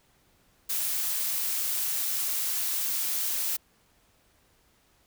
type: noise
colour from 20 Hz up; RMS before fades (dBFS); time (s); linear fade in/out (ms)
blue; -29; 0.69-3.57; 10
effects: pink hiss -65 dBFS RMS until 5.06 s